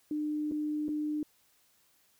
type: tone with dropouts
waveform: sine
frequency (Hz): 301.2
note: D4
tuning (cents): +44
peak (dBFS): -30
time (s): 0.11-1.23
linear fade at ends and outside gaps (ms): 2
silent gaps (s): 0.513-0.519 / 0.883-0.889
effects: white hiss -68 dBFS RMS until 2.19 s